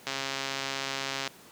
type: click train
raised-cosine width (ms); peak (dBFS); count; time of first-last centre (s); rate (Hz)
0.2; -14; 165; 0.07-1.276; 136
effects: pink hiss -52 dBFS RMS until 1.51 s + high-pass 150 Hz 12 dB/octave